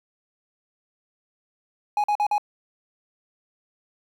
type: tone bursts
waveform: triangle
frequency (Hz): 832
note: G#5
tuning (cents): +3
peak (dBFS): -17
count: 4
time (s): 1.97-2.381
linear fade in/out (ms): 2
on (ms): 69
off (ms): 45
effects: 9-bit